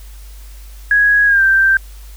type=tone with pitch glide; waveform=sine; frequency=1661.2 to 1568.9 Hz; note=G#6 to G6; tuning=0 to +1 cents; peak=-8 dBFS; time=0.91-1.77 s; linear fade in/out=2 ms; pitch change=-99 cents; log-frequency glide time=1.26-1.42 s; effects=added 50 Hz sine -32 dBFS peak until 2.16 s + white hiss -45 dBFS RMS until 2.16 s